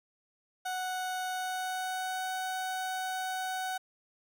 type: tone with pitch glide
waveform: 30% pulse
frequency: 740 to 748.6 Hz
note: F#5 to F#5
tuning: 0 to +20 cents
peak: -30 dBFS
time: 0.65-3.78 s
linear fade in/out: 10 ms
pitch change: +20 cents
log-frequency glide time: 1.3-2.3 s
effects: none